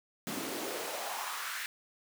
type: noise with high-pass filter sweep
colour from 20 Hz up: pink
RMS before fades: -38 dBFS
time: 0.27-1.66 s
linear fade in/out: 0 ms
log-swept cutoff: 210 to 1800 Hz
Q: 2.5
effects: none